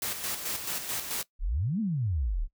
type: noise with tremolo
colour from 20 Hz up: white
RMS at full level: -32 dBFS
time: 0.02-1.23 s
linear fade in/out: 2 ms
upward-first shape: square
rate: 4.6 Hz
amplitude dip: 50%
type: exponential two-way sweep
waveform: sine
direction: up then down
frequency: 31 to 233.1 to 31 Hz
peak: -26 dBFS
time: 1.39-2.48 s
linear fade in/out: 50 ms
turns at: 1.8 s
effects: noise-tail reverb RT60 0.1 s tail -19 dB re dry